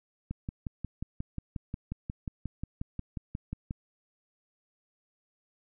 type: click train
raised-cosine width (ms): 5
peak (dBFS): -22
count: 20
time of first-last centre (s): 0.31-3.709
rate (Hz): 5.59
effects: none